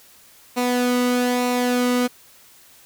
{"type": "tone with flanger", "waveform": "sawtooth", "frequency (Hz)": 246.9, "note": "B3", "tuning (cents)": 0, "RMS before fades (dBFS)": -20, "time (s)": [0.56, 2.08], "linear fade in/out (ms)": 20, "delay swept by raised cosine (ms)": [0.61, 1.21], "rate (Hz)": 1.1, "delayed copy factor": -0.5, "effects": ["white hiss -50 dBFS RMS until 2.85 s"]}